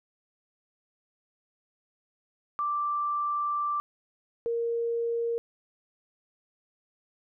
sine tone pair in turn, 1174.7 / 466.2 Hz, D6 / A#4, 0 / 0 cents, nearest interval octave + major third, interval 1600 cents, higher first, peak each -26 dBFS, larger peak neither, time 2.59-3.8 / 4.46-5.38 s, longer first, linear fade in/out 0 ms, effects none

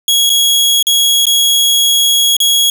sawtooth tone with dropouts, 3322 Hz, G#7, in tune, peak -5 dBFS, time 0.08-2.7 s, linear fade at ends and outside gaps 2 ms, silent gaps 0.295-0.3 / 0.827-0.868 / 1.255-1.267 / 2.367-2.402 s, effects none

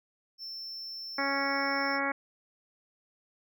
triangle tone, 5360 Hz, E8, 28 cents sharp, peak -37 dBFS, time 0.38-2 s, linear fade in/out 50 ms
harmonic tone, 277.2 Hz, C#4, in tune, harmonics 1 / 2 / 3 / 4 / 5 / 6 / 7 / 8, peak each -36 / -36 / -36 / -36 / -36 / -36 / -36 / -36 dBFS, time 1.18-2.12 s, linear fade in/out 5 ms
effects none

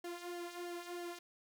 sawtooth tone with flanger, 349.2 Hz, F4, in tune, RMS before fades -45 dBFS, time 0.04-1.19 s, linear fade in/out 5 ms, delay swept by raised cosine 0.8 to 2.8 ms, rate 3.1 Hz, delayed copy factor -0.65, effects none

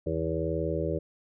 harmonic tone with a mistuned harmonic, 81 Hz, E2, 30 cents flat, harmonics 1 / 2 / 4 / 5 / 6 / 7, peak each -34 / -34 / -34 / -34 / -34 / -34 dBFS, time 0.06-0.99 s, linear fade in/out 10 ms, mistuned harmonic 1, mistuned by +25 cents, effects none

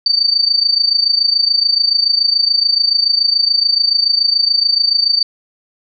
sine tone with amplitude modulation, 4595 Hz, D8, 39 cents flat, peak -7 dBFS, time 0.06-5.23 s, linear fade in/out 2 ms, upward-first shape sine, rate 27 Hz, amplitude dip 80%, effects none

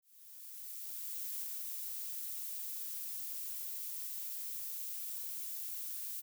violet noise with ADSR envelope, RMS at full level -40 dBFS, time 0.02-6.22 s, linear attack 1400 ms, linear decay 18 ms, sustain -2 dB, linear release 29 ms, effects none

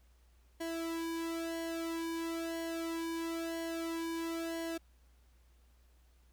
sawtooth tone with flanger, 330.6 Hz, E4, 5 cents sharp, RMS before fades -38 dBFS, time 0.6-4.78 s, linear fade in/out 10 ms, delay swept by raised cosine 0.8 to 1.51 ms, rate 1 Hz, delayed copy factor -0.85, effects added 60 Hz sine -62 dBFS peak until 6.32 s + pink hiss -73 dBFS RMS until 6.32 s

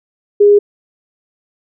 sine tone, 410 Hz, G#4, 22 cents flat, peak -4 dBFS, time 0.4-0.59 s, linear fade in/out 10 ms, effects none

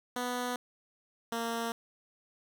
10% pulse tone pair in turn, 246.9 / 230.9 Hz, B3 / A#3, 0 / -16 cents, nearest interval minor second, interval 116 cents, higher first, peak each -24 dBFS, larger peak neither, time 0.16-0.56 / 1.32-1.72 s, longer neither, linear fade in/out 2 ms, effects none

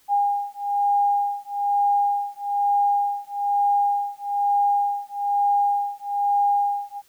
sine beating tone pair, 811 / 812.1 Hz, G#5 / G#5, -41 / -39 cents, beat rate 1.1 Hz, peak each -22 dBFS, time 0.08-7.02 s, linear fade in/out 50 ms, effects white hiss -59 dBFS RMS until 7.08 s

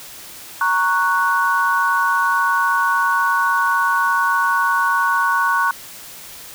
sine chord, F# major, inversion first, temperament equal, 932.3 / 1108.7 / 1480 Hz, A#5 / C#6 / F#6, 0 / 0 / 0 cents, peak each -21 / -18 / -18 dBFS, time 0.61-5.71 s, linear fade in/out 2 ms, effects white hiss -37 dBFS RMS until 6.54 s

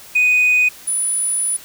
sine tone pair in turn, 2489 / 9956 Hz, D#7 / D#9, 0 / 0 cents, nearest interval 2 octaves, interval 2400 cents, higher second, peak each -9 / -16 dBFS, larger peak first, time 0.15-0.69 / 0.87-1.57 s, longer second, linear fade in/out 10 ms, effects tanh soft clip ceiling -9 dBFS + white hiss -40 dBFS RMS until 1.64 s

